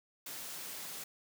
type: high-pass noise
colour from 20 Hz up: white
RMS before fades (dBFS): -44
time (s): 0.26-1.04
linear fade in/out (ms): 5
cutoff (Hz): 120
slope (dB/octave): 12
effects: none